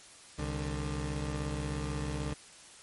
20% pulse tone pair together, 66.4 / 149.15 Hz, C2 / D3, +26 / +27 cents, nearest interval octave + major second, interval 1401 cents, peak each -30 / -32 dBFS, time 0.38-2.34 s, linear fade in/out 10 ms, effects white hiss -53 dBFS RMS until 2.82 s + MP3 48 kbps

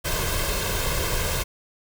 pink noise with comb filter, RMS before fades -25 dBFS, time 0.04-1.44 s, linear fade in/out 20 ms, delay 1.9 ms, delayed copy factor +0.65, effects none

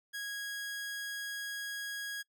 sawtooth tone, 1650 Hz, G#6, 12 cents flat, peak -34 dBFS, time 0.13-2.23 s, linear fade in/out 20 ms, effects noise-tail reverb RT60 0.1 s tail -23 dB re dry

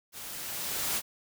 white noise with level ramp, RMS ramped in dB -43 to -29 dBFS, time 0.12-1.02 s, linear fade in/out 50 ms, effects none

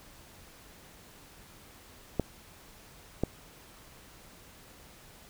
clicks, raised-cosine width 2 ms, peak -13 / -13 dBFS, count 2, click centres 2.197 / 3.236 s, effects pink hiss -54 dBFS RMS until 5.29 s

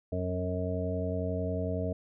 harmonic tone with a mistuned harmonic, 91 Hz, F#2, 28 cents flat, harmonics 1 / 2 / 3 / 5 / 6 / 7, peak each -33 / -37 / -38 / -37 / -42 / -36 dBFS, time 0.12-1.93 s, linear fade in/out 5 ms, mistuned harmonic 1, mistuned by -35 cents, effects none

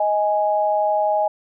sine tone pair together, 627.1 / 830.6 Hz, D#5 / G#5, +13 / 0 cents, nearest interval perfect fourth, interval 487 cents, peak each -19 dBFS, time 0-1.28 s, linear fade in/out 5 ms, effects none

